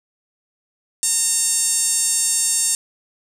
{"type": "tone with band-pass filter", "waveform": "5% pulse", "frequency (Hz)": 915, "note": "A#5", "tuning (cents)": -32, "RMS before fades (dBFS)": -19, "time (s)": [1.03, 2.75], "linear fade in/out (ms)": 0, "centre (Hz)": 8200, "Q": 3.3, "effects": []}